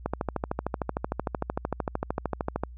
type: click train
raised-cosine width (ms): 1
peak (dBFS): -13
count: 35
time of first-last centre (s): 0.06-2.636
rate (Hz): 13.2
effects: added 60 Hz sine -41 dBFS peak until 2.77 s